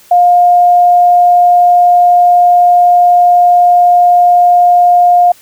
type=tone; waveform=sine; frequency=708 Hz; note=F5; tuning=23 cents sharp; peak=-3 dBFS; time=0.11-5.32 s; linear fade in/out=5 ms; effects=white hiss -42 dBFS RMS until 5.41 s